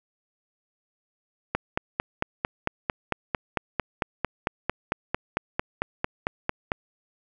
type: click train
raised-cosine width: 0.5 ms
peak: -8 dBFS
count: 24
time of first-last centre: 1.55-6.719 s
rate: 4.45 Hz
effects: none